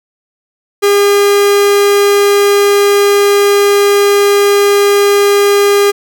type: tone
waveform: 45% pulse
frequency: 404.9 Hz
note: G#4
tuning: 44 cents flat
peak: -6 dBFS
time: 0.82-5.92 s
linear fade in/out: 20 ms
effects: none